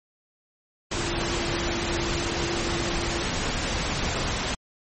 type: tone in noise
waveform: sine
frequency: 341.9 Hz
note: F4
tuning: 37 cents flat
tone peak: -31 dBFS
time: 0.96-3.23 s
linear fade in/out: 10 ms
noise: pink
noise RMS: -27 dBFS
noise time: 0.91-4.55 s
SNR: -7 dB
effects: MP3 32 kbps